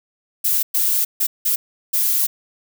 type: noise bursts at uneven times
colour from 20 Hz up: violet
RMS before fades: -18 dBFS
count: 5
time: 0.44-0.63 / 0.74-1.05 / 1.2-1.27 / 1.45-1.56 / 1.93-2.27 s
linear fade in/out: 10 ms
effects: none